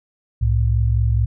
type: tone pair together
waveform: sine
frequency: 65.41 / 110.01 Hz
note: C2 / A2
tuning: 0 / 0 cents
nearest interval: major sixth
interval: 900 cents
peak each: -17 dBFS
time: 0.41-1.26 s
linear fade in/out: 10 ms
effects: none